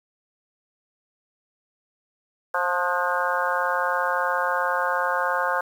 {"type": "harmonic tone with a mistuned harmonic", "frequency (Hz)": 177.1, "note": "F3", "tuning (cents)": 24, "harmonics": [3, 4, 5, 6, 7, 8, 9], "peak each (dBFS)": [-28, -31, -28, -28, -30, -28, -30], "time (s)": [2.54, 5.61], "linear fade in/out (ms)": 5, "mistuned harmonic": 8, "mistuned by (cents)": 44, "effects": ["8-bit"]}